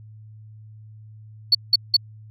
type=tone bursts; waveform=sine; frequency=4435 Hz; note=C#8; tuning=in tune; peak=-10 dBFS; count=3; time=1.52-1.967 s; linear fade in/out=5 ms; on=29 ms; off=180 ms; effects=tanh soft clip ceiling -6 dBFS + added 108 Hz sine -41 dBFS peak until 2.3 s